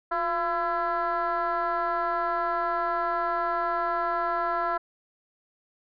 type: tone with frequency modulation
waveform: sine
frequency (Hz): 1014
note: B5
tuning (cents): +45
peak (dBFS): -23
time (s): 0.11-4.78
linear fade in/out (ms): 10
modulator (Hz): 330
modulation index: 1.5
effects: tanh soft clip ceiling -20 dBFS